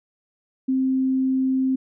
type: tone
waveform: sine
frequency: 262.4 Hz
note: C4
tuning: 5 cents sharp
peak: -18 dBFS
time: 0.68-1.76 s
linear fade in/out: 10 ms
effects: none